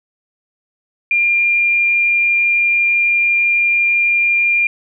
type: tone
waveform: sine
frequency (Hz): 2398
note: D7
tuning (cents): +36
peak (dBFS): -11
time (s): 1.11-4.67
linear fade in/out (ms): 2
effects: none